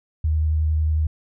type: tone with vibrato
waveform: sine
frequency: 77.78 Hz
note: D#2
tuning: in tune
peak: -17 dBFS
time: 0.24-1.07 s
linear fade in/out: 5 ms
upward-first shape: sine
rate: 11 Hz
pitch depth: 15 cents each way
effects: none